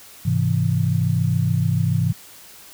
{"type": "chord", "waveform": "sine", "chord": "Ab augmented", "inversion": "none", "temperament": "equal", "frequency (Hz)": [103.83, 130.81, 164.81], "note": ["Ab2", "C3", "E3"], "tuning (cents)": [0, 0, 0], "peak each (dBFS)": -21, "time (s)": [0.25, 2.13], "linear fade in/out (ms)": 10, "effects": ["white hiss -44 dBFS RMS until 2.73 s"]}